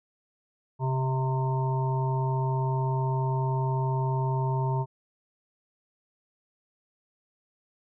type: harmonic tone with a mistuned harmonic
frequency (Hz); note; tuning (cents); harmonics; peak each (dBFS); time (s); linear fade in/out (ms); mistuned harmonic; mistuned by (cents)
130.81; C3; 0; 1 / 3 / 5 / 7 / 8; -25 / -35 / -39 / -32 / -43; 0.79-4.86; 50; 1; +19
effects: none